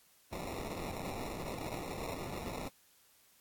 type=noise with sample-and-hold; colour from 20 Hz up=violet; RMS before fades=-41 dBFS; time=0.31-2.69 s; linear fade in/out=20 ms; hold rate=1575 Hz; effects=white hiss -66 dBFS RMS until 3.4 s + AAC 64 kbps